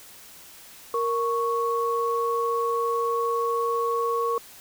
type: tone pair together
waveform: sine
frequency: 466.2 / 1108.8 Hz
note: A#4 / C#6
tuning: 0 / 0 cents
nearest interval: octave + minor third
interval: 1500 cents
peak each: -25 dBFS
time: 0.94-4.38 s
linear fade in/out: 2 ms
effects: white hiss -47 dBFS RMS until 4.6 s

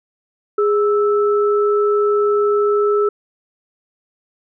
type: tone pair together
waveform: sine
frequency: 413.2 / 1314 Hz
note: G#4 / E6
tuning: -9 / -6 cents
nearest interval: octave + minor sixth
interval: 2003 cents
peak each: -13 / -21 dBFS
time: 0.58-3.09 s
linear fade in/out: 5 ms
effects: none

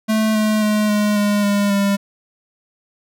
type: tone with pitch steps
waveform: square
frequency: 218.1 / 215 / 211.9 / 208.9 / 205.9 / 202.9 / 200 Hz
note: A3 / A3 / G#3 / G#3 / G#3 / G#3 / G3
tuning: -15 / -40 / +35 / +10 / -15 / -40 / +35 cents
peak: -15 dBFS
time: 0.08-1.97 s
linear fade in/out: 20 ms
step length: 270 ms
effects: none

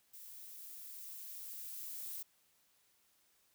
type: noise with level ramp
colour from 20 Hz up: violet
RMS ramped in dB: -53 to -44 dBFS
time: 0.13-2.23 s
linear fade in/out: 10 ms
effects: white hiss -73 dBFS RMS until 3.54 s

